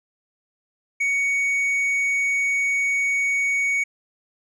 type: tone with tanh clipping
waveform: sine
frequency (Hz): 2235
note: C#7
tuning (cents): +14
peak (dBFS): -20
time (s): 1-3.84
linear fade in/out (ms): 10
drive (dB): 5
effects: none